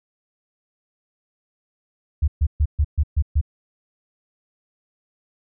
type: tone bursts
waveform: sine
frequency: 74 Hz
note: D2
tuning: 14 cents sharp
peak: -14 dBFS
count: 7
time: 2.22-3.413 s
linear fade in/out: 10 ms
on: 59 ms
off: 130 ms
effects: none